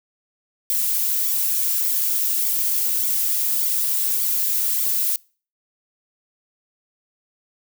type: noise with flanger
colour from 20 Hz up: violet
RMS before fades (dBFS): -21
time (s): 0.7-5.16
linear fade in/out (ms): 0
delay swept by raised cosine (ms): 0.87 to 4.57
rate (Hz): 1.7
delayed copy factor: +0.65
effects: noise-tail reverb RT60 0.4 s tail -25 dB re dry